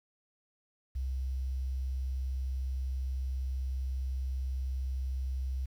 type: tone with quantisation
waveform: sine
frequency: 65.2 Hz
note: C2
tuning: 5 cents flat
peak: -31 dBFS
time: 0.95-5.66 s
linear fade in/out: 10 ms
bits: 10
effects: none